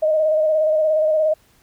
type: tone with vibrato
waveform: sine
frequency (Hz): 622.3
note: D#5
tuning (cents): 0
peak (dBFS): -14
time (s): 0.02-1.34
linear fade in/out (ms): 10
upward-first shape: square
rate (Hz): 17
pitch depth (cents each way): 27
effects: pink hiss -57 dBFS RMS until 1.62 s